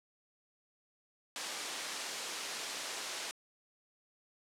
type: band-pass noise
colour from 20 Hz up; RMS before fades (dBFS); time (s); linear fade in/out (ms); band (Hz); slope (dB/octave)
white; -41; 1.36-3.31; 0; 330 to 7000; 12
effects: low-pass 11000 Hz 12 dB/octave